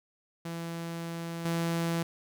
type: tone with level steps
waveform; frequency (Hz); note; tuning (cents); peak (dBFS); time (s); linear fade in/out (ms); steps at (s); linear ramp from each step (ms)
sawtooth; 167.5; E3; +28; -31 / -24; 0.45-2.03; 5; 1.45; 2
effects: none